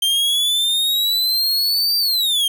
45% pulse exponential two-way sweep, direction up then down, 3156 to 4699 to 3156 Hz, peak -15 dBFS, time 0.02-2.48 s, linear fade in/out 5 ms, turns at 1.98 s, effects none

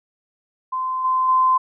sine tone with level steps, 1033 Hz, C6, 22 cents flat, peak -21 / -16 / -13 dBFS, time 0.72-1.58 s, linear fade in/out 10 ms, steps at 1.04 / 1.28 s, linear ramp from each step 10 ms, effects none

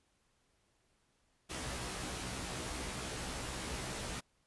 pink noise with comb filter, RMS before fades -41 dBFS, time 1.49-4.21 s, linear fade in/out 20 ms, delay 16 ms, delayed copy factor +1, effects pink hiss -75 dBFS RMS until 4.46 s + resampled to 24000 Hz

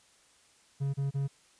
triangle tone bursts, 138.59 Hz, C#3, in tune, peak -26 dBFS, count 3, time 0.8-1.28 s, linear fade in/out 20 ms, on 140 ms, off 30 ms, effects white hiss -63 dBFS RMS until 1.59 s + resampled to 22050 Hz

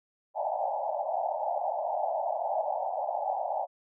pink band-pass noise, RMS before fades -31 dBFS, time 0.34-3.67 s, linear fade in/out 50 ms, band 590 to 880 Hz, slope 96 dB/octave, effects none

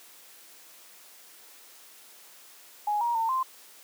sine tone with pitch steps, 834 / 946 / 904 / 1043 Hz, G#5 / A#5 / A5 / C6, +7 / +25 / +47 / -6 cents, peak -24 dBFS, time 2.87-3.43 s, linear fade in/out 5 ms, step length 140 ms, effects white hiss -52 dBFS RMS until 3.83 s + high-pass 300 Hz 12 dB/octave

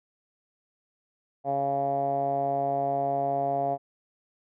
10% pulse tone with low-pass filter, 139.1 Hz, C#3, 6 cents sharp, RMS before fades -27 dBFS, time 1.44-3.78 s, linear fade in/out 50 ms, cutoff 700 Hz, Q 6.9, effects none

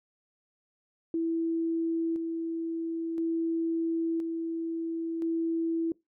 sine tone with tremolo, 329.7 Hz, E4, in tune, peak -26 dBFS, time 1.14-5.92 s, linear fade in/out 2 ms, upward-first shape square, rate 0.49 Hz, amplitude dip 35%, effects noise-tail reverb RT60 0.2 s tail -23 dB re dry

